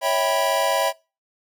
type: chord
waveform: square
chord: C# half-diminished seventh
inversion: none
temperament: equal with one note detuned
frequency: 554.4 / 650.6 / 784 / 987.8 Hz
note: C#5 / E5 / G5 / B5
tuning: 0 / -23 / 0 / 0 cents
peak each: -25 / -24 / -27 / -25 dBFS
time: 0.01-0.93 s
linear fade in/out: 50 ms
effects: noise-tail reverb RT60 0.3 s tail -23 dB re dry